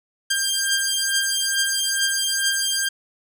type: beating tone pair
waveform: 10% pulse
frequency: 1593 / 1595.3 Hz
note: G6 / G6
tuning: +27 / +30 cents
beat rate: 2.3 Hz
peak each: -14 dBFS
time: 0.3-2.89 s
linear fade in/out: 10 ms
effects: none